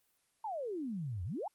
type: exponential two-way sweep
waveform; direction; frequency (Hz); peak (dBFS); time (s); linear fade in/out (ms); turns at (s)
sine; down then up; 928 to 82.41 to 928; -36; 0.44-1.48; 5; 1.24
effects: white hiss -75 dBFS RMS until 1.54 s + Opus 24 kbps